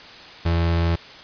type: tone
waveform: 35% pulse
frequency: 84.1 Hz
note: E2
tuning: 35 cents sharp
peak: -16 dBFS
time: 0.45-0.96 s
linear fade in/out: 10 ms
effects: white hiss -41 dBFS RMS until 1.23 s + resampled to 11025 Hz